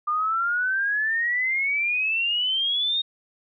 sine exponential sweep, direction up, 1199 to 3729 Hz, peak -21 dBFS, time 0.07-3.02 s, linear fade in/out 10 ms, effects none

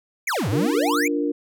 square exponential two-way sweep, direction down then up, 2489 to 92.5 to 2489 Hz, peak -22 dBFS, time 0.27-1.08 s, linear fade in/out 5 ms, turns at 0.49 s
sine chord, Bb major, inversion first, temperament equal, 293.7 / 349.2 / 466.2 Hz, D4 / F4 / Bb4, 0 / 0 / 0 cents, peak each -22 / -28 / -26 dBFS, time 0.52-1.32 s, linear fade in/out 10 ms
effects none

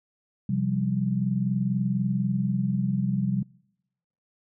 sine chord, C suspended fourth, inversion none, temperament equal with one note detuned, 130.81 / 174.61 / 194.98 Hz, C3 / F3 / G3, 0 / 0 / -9 cents, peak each -27 / -29 / -26 dBFS, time 0.49-3.43 s, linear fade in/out 5 ms, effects noise-tail reverb RT60 0.9 s tail -26 dB re dry

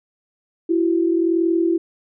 sine tone pair together, 334.1 / 375.4 Hz, E4 / F#4, +23 / +25 cents, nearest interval major second, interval 202 cents, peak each -16 / -22 dBFS, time 0.69-1.78 s, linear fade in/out 10 ms, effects none

